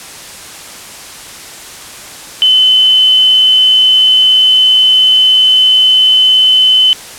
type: tone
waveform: sine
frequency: 3039 Hz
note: F#7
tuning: 46 cents sharp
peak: -4 dBFS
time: 2.42-6.93 s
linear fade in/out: 0 ms
effects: white hiss -29 dBFS RMS until 7.18 s + low-pass 10000 Hz 12 dB/octave